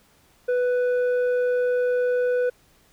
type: tone with low-pass filter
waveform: square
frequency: 495.1 Hz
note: B4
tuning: 4 cents sharp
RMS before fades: -22 dBFS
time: 0.48-2.5 s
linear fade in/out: 10 ms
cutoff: 1000 Hz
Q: 7.7
effects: pink hiss -59 dBFS RMS until 2.92 s